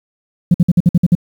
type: tone bursts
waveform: sine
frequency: 174.3 Hz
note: F3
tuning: 3 cents flat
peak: -4 dBFS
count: 8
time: 0.51-1.152 s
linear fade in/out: 5 ms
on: 33 ms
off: 54 ms
effects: tanh soft clip ceiling -2 dBFS + 7-bit